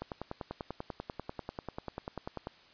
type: click train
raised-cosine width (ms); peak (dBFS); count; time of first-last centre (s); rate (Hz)
1; -23; 26; 0.02-2.471; 10.2
effects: white hiss -59 dBFS RMS until 2.73 s + resampled to 11025 Hz